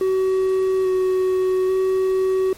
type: tone with pitch steps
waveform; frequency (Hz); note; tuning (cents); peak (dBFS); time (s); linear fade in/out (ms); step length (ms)
triangle; 378 / 372.8 / 377.5; F#4 / F#4 / F#4; +37 / +13 / +35; -14; 0.01-2.53; 2; 840
effects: pink hiss -44 dBFS RMS until 2.57 s + MP3 64 kbps